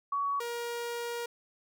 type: tone pair in turn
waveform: sine / sawtooth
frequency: 1126 / 473.4 Hz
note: C#6 / A#4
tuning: +27 / +27 cents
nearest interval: octave + minor third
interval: 1500 cents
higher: first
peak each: -28 / -30 dBFS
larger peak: first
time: 0.12-0.4 / 0.4-1.26 s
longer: second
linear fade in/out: 5 ms
effects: none